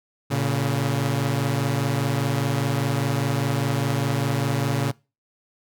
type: tone pair together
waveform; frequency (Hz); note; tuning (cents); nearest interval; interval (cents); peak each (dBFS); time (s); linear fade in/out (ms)
sawtooth; 115 / 139.97; A#2 / C#3; -23 / +17; minor third; 340; -21 / -19; 0.3-4.92; 20
effects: noise-tail reverb RT60 0.3 s tail -23 dB re dry